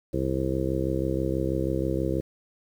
harmonic tone, 66.2 Hz, C2, 21 cents sharp, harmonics 1 / 2 / 3 / 4 / 5 / 6 / 7 / 8, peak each -32 / -31 / -34 / -37 / -29 / -33 / -34 / -33 dBFS, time 0.13-2.21 s, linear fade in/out 10 ms, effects 9-bit

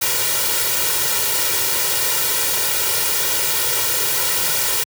white noise with comb filter, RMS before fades -19 dBFS, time 0.01-4.84 s, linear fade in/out 10 ms, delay 2.1 ms, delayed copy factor +0.9, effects high-pass 100 Hz 12 dB/octave

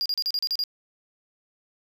triangle tone bursts, 4828 Hz, D8, 47 cents sharp, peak -22 dBFS, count 8, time 0.01-0.638 s, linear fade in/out 0 ms, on 47 ms, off 36 ms, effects none

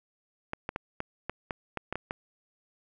clicks, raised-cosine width 0.5 ms, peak -17 dBFS, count 10, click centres 0.534 / 0.691 / 0.761 / 1.004 / 1.296 / 1.508 / 1.773 / 1.926 / 1.956 / 2.109 s, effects none

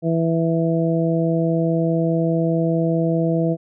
harmonic tone, 164.81 Hz, E3, in tune, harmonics 1 / 2 / 3 / 4, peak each -19 / -22 / -24 / -25 dBFS, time 0.02-3.57 s, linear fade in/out 50 ms, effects none

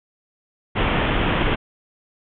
pink low-pass noise, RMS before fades -20 dBFS, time 0.75-1.56 s, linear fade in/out 20 ms, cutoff 3400 Hz, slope 96 dB/octave, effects none

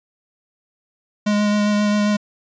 square tone with vibrato, 207.9 Hz, G#3, 2 cents sharp, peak -16 dBFS, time 1.26-2.17 s, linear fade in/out 10 ms, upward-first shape sine, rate 7.5 Hz, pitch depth 13 cents each way, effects resampled to 16000 Hz

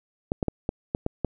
clicks, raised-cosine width 2 ms, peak -11 dBFS, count 7, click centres 0.319 / 0.428 / 0.483 / 0.691 / 0.949 / 1.064 / 1.247 s, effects none

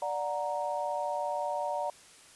sine chord, D augmented, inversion none, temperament equal with one note detuned, 587.3 / 732.3 / 932.3 Hz, D5 / F#5 / A#5, 0 / -18 / 0 cents, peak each -34 / -35 / -34 dBFS, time 0.02-1.9 s, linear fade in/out 2 ms, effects white hiss -55 dBFS RMS until 2.35 s + resampled to 24000 Hz

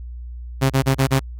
sawtooth tone bursts, 134.3 Hz, C3, 46 cents sharp, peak -10 dBFS, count 5, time 0.61-1.199 s, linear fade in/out 20 ms, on 93 ms, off 31 ms, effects added 60 Hz sine -30 dBFS peak until 1.39 s + AAC 48 kbps

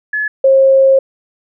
sine tone pair in turn, 1709 / 536.7 Hz, G#6 / C5, +49 / +44 cents, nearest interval octave + minor sixth, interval 2005 cents, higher first, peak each -14 / -5 dBFS, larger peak second, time 0.13-0.28 / 0.44-0.99 s, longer second, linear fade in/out 5 ms, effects none

